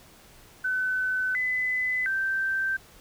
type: tone with pitch steps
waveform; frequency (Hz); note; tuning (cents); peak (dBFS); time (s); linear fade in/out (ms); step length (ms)
sine; 1513 / 2011 / 1561; F#6 / B6 / G6; +38 / +31 / -8; -24; 0.64-2.77; 10; 710
effects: pink hiss -53 dBFS RMS until 3 s